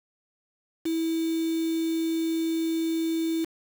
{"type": "tone with quantisation", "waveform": "sine", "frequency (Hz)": 326.5, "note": "E4", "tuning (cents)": -17, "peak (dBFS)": -24, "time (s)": [0.85, 3.45], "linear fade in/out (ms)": 10, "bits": 6, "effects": []}